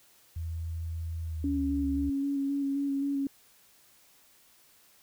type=tone with pitch glide; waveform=sine; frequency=82.41 to 72.16 Hz; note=E2 to D2; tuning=0 to -30 cents; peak=-32 dBFS; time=0.36-2.1 s; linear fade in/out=5 ms; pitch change=-230 cents; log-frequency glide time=1.23-1.77 s
type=tone with vibrato; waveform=sine; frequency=278.6 Hz; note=C#4; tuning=9 cents sharp; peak=-27 dBFS; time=1.44-3.27 s; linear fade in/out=2 ms; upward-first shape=square; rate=3.8 Hz; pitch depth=16 cents each way
effects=white hiss -61 dBFS RMS until 5.02 s